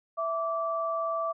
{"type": "tone pair together", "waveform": "sine", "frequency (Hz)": [659.3, 1162.6], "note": ["E5", "D6"], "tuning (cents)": [0, -18], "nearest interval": "minor seventh", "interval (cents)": 982, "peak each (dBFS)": [-30, -30], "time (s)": [0.17, 1.33], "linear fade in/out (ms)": 20, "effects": []}